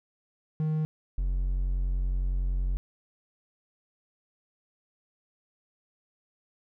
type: tone pair in turn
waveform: triangle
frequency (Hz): 155.56 / 45.4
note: D#3 / F#1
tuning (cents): 0 / -32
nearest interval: octave + major sixth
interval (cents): 2132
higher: first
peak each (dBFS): -23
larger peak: neither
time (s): 0.6-0.85 / 1.18-2.77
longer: second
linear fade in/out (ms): 0
effects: none